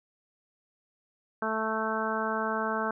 harmonic tone, 220 Hz, A3, in tune, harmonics 1 / 2 / 3 / 4 / 5 / 6 / 7, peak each -35 / -35 / -35 / -35 / -35 / -35 / -35 dBFS, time 1.42-2.91 s, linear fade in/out 2 ms, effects none

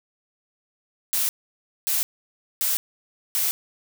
blue noise bursts, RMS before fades -23 dBFS, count 4, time 1.13-3.51 s, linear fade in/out 0 ms, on 160 ms, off 580 ms, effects none

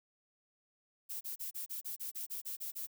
violet noise bursts, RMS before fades -41 dBFS, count 12, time 1.09-2.871 s, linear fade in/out 20 ms, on 120 ms, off 31 ms, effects none

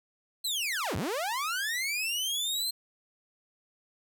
sawtooth linear two-way sweep, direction down then up, 4186 to 69 to 4186 Hz, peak -26 dBFS, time 0.44-2.71 s, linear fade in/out 10 ms, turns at 0.96 s, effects none

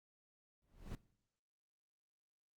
brown noise with exponential growth, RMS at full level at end -42 dBFS, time 0.62-0.95 s, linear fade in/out 1 ms, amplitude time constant 70 ms, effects noise-tail reverb RT60 0.7 s tail -19 dB re dry + Opus 48 kbps

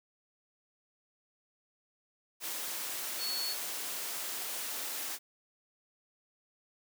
sine tone in noise, 4400 Hz, C#8, 14 cents flat, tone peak -34 dBFS, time 3.18-3.56 s, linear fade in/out 50 ms, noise white, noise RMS -38 dBFS, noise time 2.4-5.19 s, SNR +1 dB, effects high-pass 300 Hz 12 dB/octave

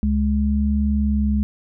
sine tone pair together, 70.1 / 209.6 Hz, C#2 / G#3, +20 / +16 cents, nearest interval octave + perfect fifth, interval 1896 cents, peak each -19 dBFS, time 0.03-1.43 s, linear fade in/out 0 ms, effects none

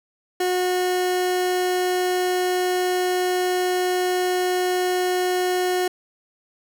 30% pulse tone, 363.7 Hz, F#4, 30 cents flat, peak -17 dBFS, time 0.4-5.88 s, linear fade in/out 5 ms, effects none

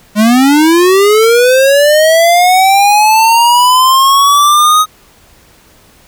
square linear sweep, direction up, 204.2 to 1262 Hz, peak -5 dBFS, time 0.15-4.86 s, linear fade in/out 50 ms, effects pink hiss -44 dBFS RMS until 6.07 s

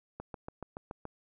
click train, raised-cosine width 1 ms, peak -26 dBFS, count 7, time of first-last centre 0.2-1.053 s, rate 7.03 Hz, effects none

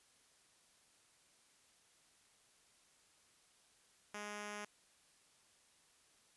5% pulse tone, 207.7 Hz, G#3, in tune, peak -33 dBFS, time 4.14-4.65 s, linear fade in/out 5 ms, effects white hiss -70 dBFS RMS until 6.36 s + resampled to 24000 Hz

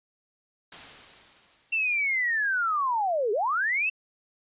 white noise with exponential decay, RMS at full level -40 dBFS, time 0.72-2.56 s, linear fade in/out 1 ms, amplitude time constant 400 ms
sine linear two-way sweep, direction down then up, 2710 to 392.4 to 2710 Hz, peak -23 dBFS, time 1.72-3.9 s, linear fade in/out 10 ms, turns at 3.32 s
effects resampled to 8000 Hz

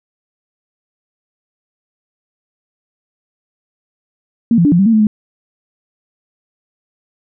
sine tone with pitch steps, 232 / 170.2 / 290.5 / 173.1 / 195.4 / 227.4 / 217 / 212.6 Hz, A#3 / F3 / D4 / F3 / G3 / A#3 / A3 / G#3, -8 / -44 / -19 / -15 / -5 / -43 / -24 / +41 cents, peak -7 dBFS, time 4.51-5.07 s, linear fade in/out 2 ms, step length 70 ms, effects none

